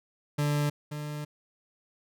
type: tone pair in turn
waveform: 40% pulse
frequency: 146.83 / 148.88 Hz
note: D3 / D3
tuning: 0 / +24 cents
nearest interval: unison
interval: 24 cents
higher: second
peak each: -24 / -33 dBFS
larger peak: first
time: 0.38-0.7 / 0.91-1.25 s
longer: second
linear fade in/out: 10 ms
effects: none